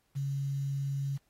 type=tone with quantisation; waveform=sine; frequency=138.59 Hz; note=C#3; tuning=in tune; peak=-30 dBFS; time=0.15-1.18 s; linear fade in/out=20 ms; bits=9; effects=pink hiss -74 dBFS RMS until 1.29 s + AAC 48 kbps